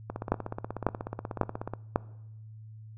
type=two click trains; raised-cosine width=1 ms; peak=-9 / -20 dBFS; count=4 / 28; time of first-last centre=0.32-1.959 / 0.1-1.736 s; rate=1.83 / 16.5 Hz; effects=noise-tail reverb RT60 0.9 s tail -22 dB re dry + added 109 Hz sine -44 dBFS peak until 2.97 s